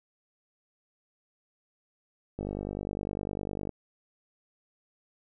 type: click train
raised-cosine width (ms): 2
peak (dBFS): -21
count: 66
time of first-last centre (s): 2.39-3.693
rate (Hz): 49.9
effects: none